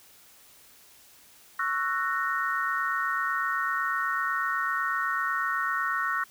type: chord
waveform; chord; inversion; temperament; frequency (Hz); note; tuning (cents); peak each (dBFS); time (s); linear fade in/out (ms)
sine; F# dominant seventh; second; just; 1110 / 1332 / 1480 / 1850; C#6 / E6 / F#6 / A#6; +2 / +18 / 0 / -14; -31; 1.59-6.24; 5
effects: white hiss -55 dBFS RMS until 6.3 s